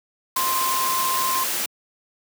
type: tone in noise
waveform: sine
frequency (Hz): 1046.5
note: C6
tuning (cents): 0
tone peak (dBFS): -22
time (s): 0.36-1.44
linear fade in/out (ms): 5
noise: white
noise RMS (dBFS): -25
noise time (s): 0.36-1.66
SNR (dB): 0
effects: high-pass 200 Hz 12 dB/octave